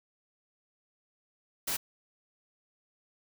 white noise, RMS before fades -32 dBFS, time 1.67-1.77 s, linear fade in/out 10 ms, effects none

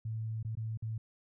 sine tone with dropouts, 111 Hz, A2, 16 cents sharp, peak -34 dBFS, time 0.05-0.98 s, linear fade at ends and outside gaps 5 ms, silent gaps 0.429-0.448 / 0.553-0.571 / 0.774-0.823 s, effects none

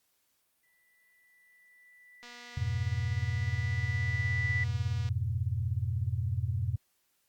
sine tone with exponential growth, 1975.5 Hz, B6, in tune, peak -29 dBFS, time 0.63-4.64 s, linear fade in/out 5 ms, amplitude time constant 870 ms
click train, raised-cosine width 0.2 ms, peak -32 dBFS, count 690, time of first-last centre 2.23-5.089 s, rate 241 Hz
sine chord, F diminished, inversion none, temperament equal, 87.31 / 103.83 / 123.47 Hz, F2 / Ab2 / Cb3, 0 / 0 / 0 cents, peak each -33 dBFS, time 2.57-6.76 s, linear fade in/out 5 ms
effects white hiss -74 dBFS RMS until 7.28 s + Opus 48 kbps

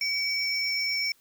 triangle tone pair together, 2272 / 5404 Hz, C#7 / E8, +42 / +42 cents, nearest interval octave + minor third, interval 1500 cents, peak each -27 dBFS, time 0.01-1.12 s, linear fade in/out 2 ms, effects white hiss -63 dBFS RMS until 1.2 s

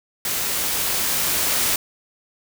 white noise with level ramp, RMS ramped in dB -24 to -20 dBFS, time 0.25-1.76 s, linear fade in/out 2 ms, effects none

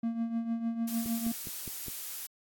triangle tone with tremolo, 230 Hz, A#3, 23 cents flat, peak -25 dBFS, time 0.03-1.32 s, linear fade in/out 5 ms, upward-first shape triangle, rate 6.6 Hz, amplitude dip 70%
blue noise, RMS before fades -39 dBFS, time 0.87-2.27 s, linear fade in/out 10 ms
click train, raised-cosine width 3 ms, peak -30 dBFS, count 5, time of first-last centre 1.06-1.883 s, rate 4.86 Hz
effects AAC 64 kbps

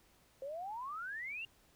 sine exponential sweep, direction up, 523 to 2843 Hz, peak -40 dBFS, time 0.42-1.45 s, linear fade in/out 2 ms, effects pink hiss -68 dBFS RMS until 1.75 s

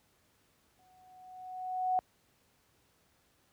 sine tone with exponential growth, 740 Hz, F#5, in tune, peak -25 dBFS, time 0.79-1.99 s, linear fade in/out 0 ms, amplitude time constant 260 ms, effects pink hiss -70 dBFS RMS until 3.52 s + high-pass 60 Hz 12 dB/octave

